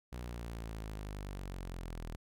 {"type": "linear sweep", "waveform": "sawtooth", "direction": "down", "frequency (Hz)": [61.5, 39.41], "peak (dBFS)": -37, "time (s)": [0.12, 2.16], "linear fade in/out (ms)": 10, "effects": []}